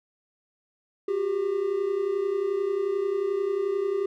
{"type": "tone pair together", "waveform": "triangle", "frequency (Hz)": [368.3, 399.6], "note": ["F#4", "G4"], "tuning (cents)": [-8, 33], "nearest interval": "minor second", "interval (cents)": 141, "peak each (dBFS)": [-28, -23], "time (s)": [1.08, 4.06], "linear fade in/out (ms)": 5, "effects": []}